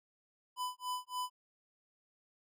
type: tone with tremolo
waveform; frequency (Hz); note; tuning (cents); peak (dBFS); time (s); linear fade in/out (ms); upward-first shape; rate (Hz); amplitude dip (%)
square; 1000; B5; +21; -35; 0.56-1.3; 50; sine; 3.5; 100
effects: none